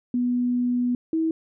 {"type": "tone pair in turn", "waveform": "sine", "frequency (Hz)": [245.5, 322.4], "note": ["B3", "E4"], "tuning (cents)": [-10, -38], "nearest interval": "perfect fourth", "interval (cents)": 472, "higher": "second", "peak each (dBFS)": -20, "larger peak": "neither", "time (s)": [[0.14, 0.95], [1.13, 1.31]], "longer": "first", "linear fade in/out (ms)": 2, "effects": []}